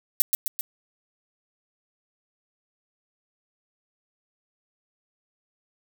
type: noise with echo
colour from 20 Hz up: violet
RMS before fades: -18 dBFS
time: 0.2-0.22 s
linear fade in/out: 0 ms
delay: 130 ms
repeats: 3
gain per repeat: -4 dB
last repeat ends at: 0.61 s
effects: none